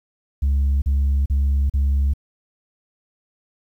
sine tone bursts, 69.3 Hz, C#2, in tune, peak -13 dBFS, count 4, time 0.42-2.137 s, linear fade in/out 10 ms, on 400 ms, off 39 ms, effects tanh soft clip ceiling -14 dBFS + 9-bit

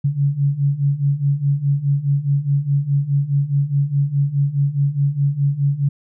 sine beating tone pair, 138.6 / 143.4 Hz, C#3 / D3, 0 / -41 cents, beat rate 4.8 Hz, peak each -20 / -17 dBFS, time 0.04-5.89 s, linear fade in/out 10 ms, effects none

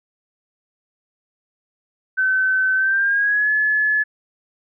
sine tone with pitch glide, 1527 to 1714 Hz, G6 to A6, -46 to -46 cents, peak -15 dBFS, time 2.17-4.04 s, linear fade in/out 20 ms, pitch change +200 cents, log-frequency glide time 2.75-3.51 s, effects none

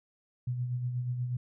sine tone with tremolo, 123.8 Hz, B2, 5 cents sharp, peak -28 dBFS, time 0.47-1.37 s, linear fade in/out 5 ms, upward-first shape sine, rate 8.3 Hz, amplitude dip 45%, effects none

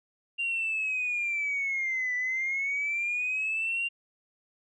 sine linear two-way sweep, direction down then up, 2786 to 1975.5 to 2786 Hz, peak -26 dBFS, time 0.38-3.89 s, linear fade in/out 20 ms, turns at 2.15 s, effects tanh soft clip ceiling -23 dBFS

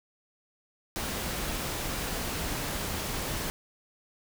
pink noise, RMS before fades -33 dBFS, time 0.96-3.5 s, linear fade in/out 0 ms, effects none

